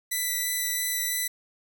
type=tone with vibrato; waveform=5% pulse; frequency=1985 Hz; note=B6; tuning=8 cents sharp; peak=-16 dBFS; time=0.11-1.28 s; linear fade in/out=10 ms; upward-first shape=sine; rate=3 Hz; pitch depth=9 cents each way; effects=none